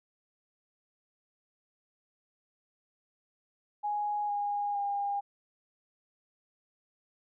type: tone with pitch steps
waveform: sine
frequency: 830.6 / 818.7 / 807 Hz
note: G#5 / G#5 / G#5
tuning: 0 / -25 / -50 cents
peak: -29 dBFS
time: 3.83-5.21 s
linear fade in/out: 20 ms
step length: 460 ms
effects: none